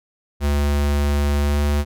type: tone with pitch glide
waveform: square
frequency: 72.1 to 72.85 Hz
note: D2 to D2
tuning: -31 to -13 cents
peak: -17 dBFS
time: 0.4-1.85 s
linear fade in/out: 50 ms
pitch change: +18 cents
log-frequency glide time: 1.42-1.6 s
effects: none